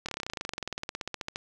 slowing click train, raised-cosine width 0.2 ms, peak -16 dBFS, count 29, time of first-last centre 0.06-1.359 s, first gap 26 ms, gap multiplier 1.04, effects none

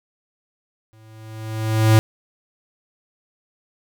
square tone with exponential growth, 110 Hz, A2, in tune, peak -9 dBFS, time 0.93-1.99 s, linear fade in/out 0 ms, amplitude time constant 230 ms, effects none

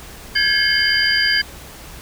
sine tone cluster, 1607 / 1686 / 2159 / 3071 / 4786 Hz, G6 / G#6 / C#7 / G7 / D8, +43 / +26 / -46 / -36 / +32 cents, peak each -22 / -19 / -23 / -23 / -18 dBFS, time 0.35-1.42 s, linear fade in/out 10 ms, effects added 60 Hz sine -42 dBFS peak until 2.01 s + pink hiss -38 dBFS RMS until 2.01 s

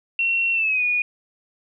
sine tone with pitch glide, 2724 to 2455 Hz, F7 to D#7, -44 to -24 cents, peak -18 dBFS, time 0.19-1.02 s, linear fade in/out 2 ms, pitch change -180 cents, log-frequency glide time 0.53-0.84 s, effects none

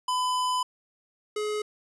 square tone pair in turn, 1005 / 422.6 Hz, B5 / G#4, +30 / +30 cents, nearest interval octave + minor third, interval 1500 cents, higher first, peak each -25 / -28 dBFS, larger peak first, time 0.08-0.63 / 1.36-1.62 s, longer first, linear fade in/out 5 ms, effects resampled to 24000 Hz

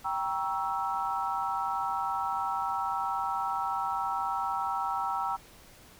sine chord, G diminished seventh, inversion none, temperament equal with one note detuned, 784 / 944.8 / 1108.7 / 1318.5 Hz, G5 / Bb5 / Db6 / Fb6, 0 / +23 / 0 / 0 cents, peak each -33 / -33 / -39 / -33 dBFS, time 0.04-5.37 s, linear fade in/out 20 ms, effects pink hiss -54 dBFS RMS until 5.99 s

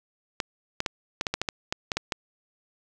clicks, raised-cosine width 0.2 ms, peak -9 dBFS, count 12, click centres 0.402 / 0.804 / 0.862 / 1.211 / 1.268 / 1.34 / 1.416 / 1.488 / 1.725 / 1.918 / 1.97 / 2.122 s, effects none

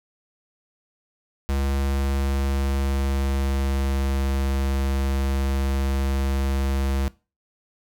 square tone with pitch glide, 68.7 to 67.87 Hz, C#2 to C#2, -15 to -36 cents, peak -22 dBFS, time 1.49-7.08 s, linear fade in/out 0 ms, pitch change -21 cents, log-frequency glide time 1.76-4.28 s, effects noise-tail reverb RT60 0.3 s tail -20 dB re dry

